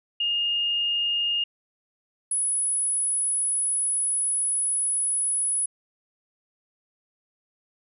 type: tone pair in turn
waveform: sine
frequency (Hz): 2836 / 10171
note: F7 / D#9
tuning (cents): +26 / +37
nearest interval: octave + minor seventh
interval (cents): 2211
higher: second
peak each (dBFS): -22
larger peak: neither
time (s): 0.2-1.44 / 2.31-5.66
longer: second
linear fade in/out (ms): 5
effects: none